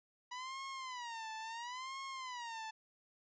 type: tone with vibrato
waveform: sawtooth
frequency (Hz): 975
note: B5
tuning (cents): -23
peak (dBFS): -39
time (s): 0.31-2.71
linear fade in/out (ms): 10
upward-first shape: sine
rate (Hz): 0.73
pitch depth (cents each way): 180
effects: resampled to 16000 Hz